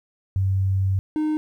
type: tone pair in turn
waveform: sine / triangle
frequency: 96 / 307.4 Hz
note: G2 / D#4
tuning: -36 / -21 cents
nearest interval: octave + minor sixth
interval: 2015 cents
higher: second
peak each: -18 dBFS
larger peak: neither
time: 0.36-0.99 / 1.16-1.37 s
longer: first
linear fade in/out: 0 ms
effects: 10-bit